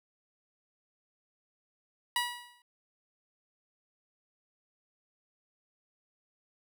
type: tone with exponential decay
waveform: 15% pulse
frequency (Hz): 968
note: B5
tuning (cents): -35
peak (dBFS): -19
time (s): 2.16-2.62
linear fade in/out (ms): 2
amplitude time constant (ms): 100
effects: none